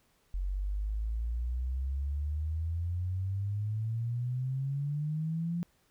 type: exponential sweep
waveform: sine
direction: up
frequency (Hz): 45.25 to 174.61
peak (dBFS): -30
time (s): 0.34-5.63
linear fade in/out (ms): 0
effects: pink hiss -70 dBFS RMS until 5.9 s